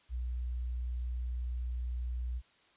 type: tone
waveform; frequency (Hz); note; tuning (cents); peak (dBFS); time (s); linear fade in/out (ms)
sine; 61; B1; -21; -33; 0.09-2.42; 50
effects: white hiss -66 dBFS RMS until 2.76 s + resampled to 8000 Hz